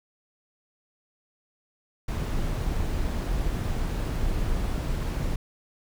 brown noise, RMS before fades -27 dBFS, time 2.08-5.36 s, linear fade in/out 5 ms, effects none

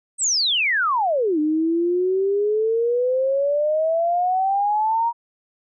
sine exponential two-way sweep, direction down then up, 8530 to 300 to 948 Hz, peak -17 dBFS, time 0.18-5.13 s, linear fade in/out 50 ms, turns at 1.39 s, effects none

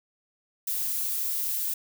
violet noise, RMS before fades -29 dBFS, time 0.67-1.74 s, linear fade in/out 5 ms, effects none

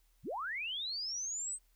sine linear sweep, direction up, 71.6 to 8372 Hz, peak -36 dBFS, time 0.23-1.59 s, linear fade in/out 50 ms, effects added 40 Hz sine -67 dBFS peak until 1.75 s + white hiss -75 dBFS RMS until 1.75 s

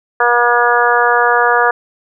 harmonic tone, 240 Hz, B3, 49 cents flat, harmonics 2 / 3 / 4 / 5 / 6 / 7, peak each -16 / -16 / -16 / -16 / -16 / -16 dBFS, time 0.2-1.71 s, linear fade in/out 5 ms, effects none

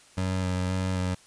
25% pulse tone with vibrato, 92.5 Hz, F#2, in tune, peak -22 dBFS, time 0.17-1.15 s, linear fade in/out 10 ms, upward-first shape square, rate 1.9 Hz, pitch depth 16 cents each way, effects white hiss -55 dBFS RMS until 1.26 s + resampled to 22050 Hz

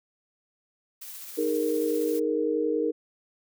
blue noise with tremolo, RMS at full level -40 dBFS, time 1.01-2.2 s, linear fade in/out 10 ms, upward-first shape sine, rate 15 Hz, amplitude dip 25%
sine chord, D# suspended fourth, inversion none, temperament equal, 311.1 / 415.3 / 466.2 Hz, D#4 / G#4 / A#4, 0 / 0 / 0 cents, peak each -28 / -30 / -26 dBFS, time 1.37-2.92 s, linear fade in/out 20 ms
effects none

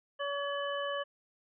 harmonic tone with a mistuned harmonic, 567 Hz, C#5, 39 cents sharp, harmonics 1 / 2 / 3 / 5, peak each -35 / -38 / -40 / -42 dBFS, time 0.19-1.04 s, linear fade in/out 20 ms, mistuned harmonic 5, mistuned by +96 cents, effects none

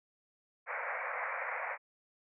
white band-pass noise, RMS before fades -38 dBFS, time 0.66-1.78 s, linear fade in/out 50 ms, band 490 to 2300 Hz, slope 96 dB/octave, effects none

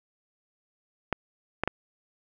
clicks, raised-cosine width 0.5 ms, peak -10 dBFS, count 3, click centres 1.127 / 1.636 / 1.676 s, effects none

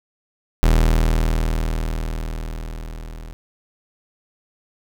40% pulse tone with level ramp, 40.07 Hz, E1, 48 cents flat, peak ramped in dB -10 to -32 dBFS, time 0.63-3.33 s, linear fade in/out 0 ms, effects none

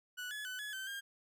30% pulse tone with pitch steps, 1478 / 1703 / 1504 / 1695 / 1543 / 1608 Hz, F#6 / G#6 / F#6 / G#6 / G6 / G6, -2 / +43 / +28 / +35 / -28 / +44 cents, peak -38 dBFS, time 0.17-1.01 s, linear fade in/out 20 ms, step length 140 ms, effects none

